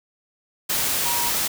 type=tone in noise; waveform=sine; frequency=953 Hz; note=A#5; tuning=38 cents sharp; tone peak=-27 dBFS; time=1.05-1.3 s; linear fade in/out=10 ms; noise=white; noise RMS=-23 dBFS; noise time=0.69-1.48 s; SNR=-7 dB; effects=none